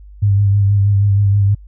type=tone with vibrato; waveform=sine; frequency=100.5 Hz; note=G2; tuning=44 cents sharp; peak=-9 dBFS; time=0.22-1.55 s; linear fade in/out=10 ms; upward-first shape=sine; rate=6.3 Hz; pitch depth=34 cents each way; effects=added 50 Hz sine -35 dBFS peak until 1.67 s